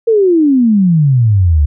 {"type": "exponential sweep", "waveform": "sine", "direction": "down", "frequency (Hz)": [469.5, 69.8], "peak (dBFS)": -6, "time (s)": [0.07, 1.66], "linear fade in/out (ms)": 10, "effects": []}